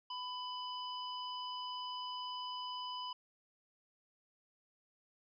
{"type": "harmonic tone", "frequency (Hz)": 998, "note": "B5", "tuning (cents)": 18, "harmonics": [1, 3, 5], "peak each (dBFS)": [-42, -45, -50], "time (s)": [0.1, 3.13], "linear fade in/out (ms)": 5, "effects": []}